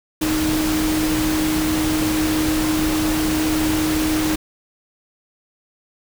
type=tone in noise; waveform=sine; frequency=311.1 Hz; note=D#4; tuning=in tune; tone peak=-18 dBFS; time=0.21-4.36 s; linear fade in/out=10 ms; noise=pink; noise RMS=-24 dBFS; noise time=0.21-4.36 s; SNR=+3 dB; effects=none